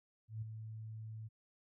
sine tone with ADSR envelope, 110 Hz, A2, in tune, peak -37 dBFS, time 0.28-1.29 s, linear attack 140 ms, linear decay 11 ms, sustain -7 dB, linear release 25 ms, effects none

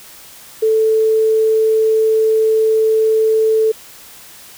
sine tone, 440 Hz, A4, in tune, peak -10 dBFS, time 0.62-3.72 s, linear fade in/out 10 ms, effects white hiss -39 dBFS RMS until 4.57 s

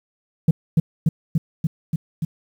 sine tone with echo, 160.6 Hz, E3, 45 cents flat, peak -7 dBFS, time 0.48-0.51 s, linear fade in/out 5 ms, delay 290 ms, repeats 6, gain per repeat -2 dB, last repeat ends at 2.25 s, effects tanh soft clip ceiling -9 dBFS + 8-bit

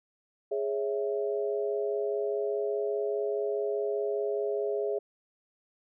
sine chord, C# minor, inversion second, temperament equal, 415.3 / 554.4 / 659.3 Hz, G#4 / C#5 / E5, 0 / 0 / 0 cents, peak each -29 / -35 / -35 dBFS, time 0.51-4.99 s, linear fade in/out 10 ms, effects none

